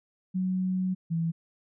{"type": "tone pair in turn", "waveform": "sine", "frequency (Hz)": [185.6, 165.35], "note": ["F#3", "E3"], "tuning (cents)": [6, 6], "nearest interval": "major second", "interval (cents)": 200, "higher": "first", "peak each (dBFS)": -25, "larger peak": "neither", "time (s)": [[0.34, 0.95], [1.1, 1.32]], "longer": "first", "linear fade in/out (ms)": 20, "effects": []}